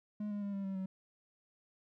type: tone with pitch steps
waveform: triangle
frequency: 209.4 / 205.2 / 201.1 / 197.08 / 193.13 / 189.27 Hz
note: G#3 / G#3 / G3 / G3 / G3 / F#3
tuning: +15 / -21 / +44 / +10 / -26 / +40 cents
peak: -34 dBFS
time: 0.2-0.86 s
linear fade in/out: 5 ms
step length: 110 ms
effects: none